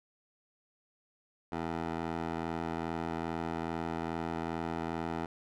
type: tone with band-pass filter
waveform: 15% pulse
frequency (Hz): 82.41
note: E2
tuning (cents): 0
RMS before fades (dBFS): -36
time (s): 1.52-5.26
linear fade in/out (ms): 5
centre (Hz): 700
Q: 0.74
effects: none